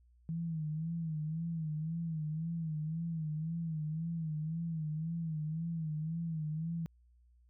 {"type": "tone with vibrato", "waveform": "sine", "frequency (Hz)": 160, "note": "D#3", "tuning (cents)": 49, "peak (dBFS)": -34, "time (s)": [0.29, 6.86], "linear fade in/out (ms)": 0, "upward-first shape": "sine", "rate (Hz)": 1.9, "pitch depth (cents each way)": 85, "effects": ["added 60 Hz sine -62 dBFS peak until 7.49 s"]}